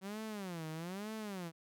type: tone with vibrato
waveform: sawtooth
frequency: 185.9 Hz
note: F#3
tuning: 8 cents sharp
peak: -37 dBFS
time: 0.01-1.52 s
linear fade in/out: 50 ms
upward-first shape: sine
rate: 1.1 Hz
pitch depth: 290 cents each way
effects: none